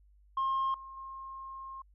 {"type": "tone with level steps", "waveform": "sine", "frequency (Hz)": 1069, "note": "C6", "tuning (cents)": 37, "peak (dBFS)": [-26, -44, -41], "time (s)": [0.37, 1.82], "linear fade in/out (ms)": 5, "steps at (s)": [0.74, 0.97], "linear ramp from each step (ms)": 2, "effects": ["tanh soft clip ceiling -26 dBFS", "added 50 Hz sine -59 dBFS peak until 1.94 s"]}